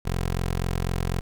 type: tone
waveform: 15% pulse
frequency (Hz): 44.01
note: F1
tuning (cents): +14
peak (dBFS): -18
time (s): 0.05-1.21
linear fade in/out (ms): 10
effects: none